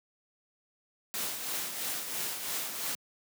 white noise with tremolo, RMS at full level -33 dBFS, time 1.14-2.95 s, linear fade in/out 0 ms, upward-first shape triangle, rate 3 Hz, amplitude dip 55%, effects high-pass 150 Hz 12 dB/octave

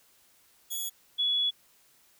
5% pulse / sine tone pair in turn, 3377 / 3390 Hz, G#7 / G#7, +28 / +35 cents, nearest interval unison, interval 7 cents, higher second, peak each -24 dBFS, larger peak neither, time 0.7-0.9 / 1.18-1.51 s, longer second, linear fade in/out 20 ms, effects white hiss -63 dBFS RMS until 2.19 s

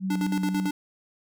sine tone with vibrato, 187.6 Hz, F#3, 24 cents sharp, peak -25 dBFS, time 0-0.71 s, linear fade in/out 50 ms, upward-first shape sine, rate 3.9 Hz, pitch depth 19 cents each way
square tone with tremolo, 293.7 Hz, D4, in tune, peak -26 dBFS, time 0.1-0.71 s, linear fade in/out 5 ms, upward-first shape square, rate 9 Hz, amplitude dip 75%
effects none

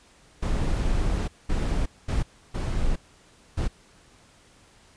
brown noise bursts at uneven times, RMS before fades -24 dBFS, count 5, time 0.42-1.28 / 1.49-1.86 / 2.08-2.23 / 2.54-2.96 / 3.57-3.68 s, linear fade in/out 10 ms, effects pink hiss -56 dBFS RMS until 4.96 s + resampled to 22050 Hz

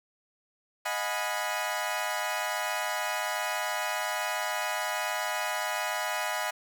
20% pulse chord, G# minor seventh, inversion second, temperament equal with one note detuned, 622.3 / 723.5 / 830.6 / 987.8 Hz, D#5 / F#5 / G#5 / B5, 0 / -39 / 0 / 0 cents, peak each -30 dBFS, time 0.85-6.51 s, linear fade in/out 10 ms, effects none

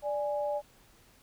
sine tone pair together, 587.3 / 830.6 Hz, D5 / G#5, 0 / 0 cents, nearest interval tritone, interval 600 cents, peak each -30 / -35 dBFS, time 0.02-0.62 s, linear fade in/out 50 ms, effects pink hiss -61 dBFS RMS until 1.22 s

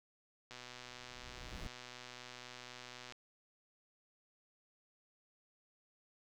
click train, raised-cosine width 0.2 ms, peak -32 dBFS, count 325, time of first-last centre 0.51-3.123 s, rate 124 Hz
brown noise with exponential growth, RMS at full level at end -43 dBFS, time 0.61-1.67 s, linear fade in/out 1 ms, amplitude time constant 230 ms
effects none

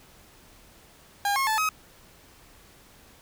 30% pulse tone with pitch steps, 808 / 1082 / 872 / 1269 Hz, G#5 / C#6 / A5 / D#6, -48 / -42 / -16 / +34 cents, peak -20 dBFS, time 1.25-1.69 s, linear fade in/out 2 ms, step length 110 ms, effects pink hiss -54 dBFS RMS until 3.21 s

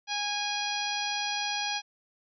harmonic tone, 823 Hz, G#5, 16 cents flat, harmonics 1 / 2 / 3 / 4 / 5 / 6 / 7, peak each -34 / -38 / -36 / -36 / -38 / -38 / -39 dBFS, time 0.07-1.82 s, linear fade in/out 50 ms, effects none

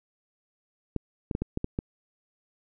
clicks, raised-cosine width 3 ms, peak -15 dBFS, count 7, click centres 0.963 / 1.312 / 1.351 / 1.42 / 1.574 / 1.644 / 1.789 s, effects none

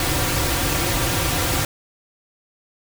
pink noise with comb filter, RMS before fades -21 dBFS, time 0-1.65 s, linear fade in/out 2 ms, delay 4.7 ms, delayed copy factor -0.7, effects none

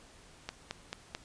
click train, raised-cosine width 0.2 ms, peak -19 dBFS, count 4, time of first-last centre 0.49-1.149 s, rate 4.55 Hz, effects pink hiss -57 dBFS RMS until 1.24 s + resampled to 22050 Hz

